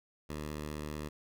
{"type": "tone", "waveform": "10% pulse", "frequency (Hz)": 75.4, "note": "D2", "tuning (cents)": 46, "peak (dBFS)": -30, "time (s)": [0.29, 1.09], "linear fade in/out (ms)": 10, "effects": []}